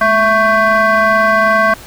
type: tone with frequency modulation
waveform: sine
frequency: 1108.7 Hz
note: C#6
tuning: in tune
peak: -6 dBFS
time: 0.01-1.74 s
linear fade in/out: 5 ms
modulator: 448 Hz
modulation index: 1.4
effects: tanh soft clip ceiling -6 dBFS + pink hiss -35 dBFS RMS until 1.86 s